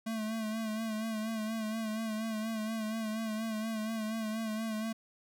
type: tone with vibrato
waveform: square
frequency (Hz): 220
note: A3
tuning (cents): 0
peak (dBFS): -34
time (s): 0.06-4.93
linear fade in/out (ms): 10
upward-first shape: sine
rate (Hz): 4.2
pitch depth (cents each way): 44
effects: none